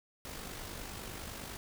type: noise with amplitude modulation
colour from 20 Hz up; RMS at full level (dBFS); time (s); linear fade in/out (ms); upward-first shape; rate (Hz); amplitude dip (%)
pink; -42; 0.25-1.57; 0; sine; 49.9; 45
effects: none